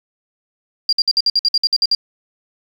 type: tone bursts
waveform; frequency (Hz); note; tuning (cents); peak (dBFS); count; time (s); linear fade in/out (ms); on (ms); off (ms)
sine; 4773; D8; +27; -11; 12; 0.89-1.95; 2; 37; 56
effects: 7-bit